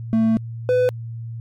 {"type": "tone pair in turn", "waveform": "triangle", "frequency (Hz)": [223.1, 501.1], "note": ["A3", "B4"], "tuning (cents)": [24, 25], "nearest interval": "octave + major second", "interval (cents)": 1401, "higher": "second", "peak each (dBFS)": -12, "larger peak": "neither", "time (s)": [[0.13, 0.37], [0.69, 0.89]], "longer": "first", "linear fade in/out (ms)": 0, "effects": ["added 115 Hz sine -28 dBFS peak until 1.4 s", "MP3 64 kbps"]}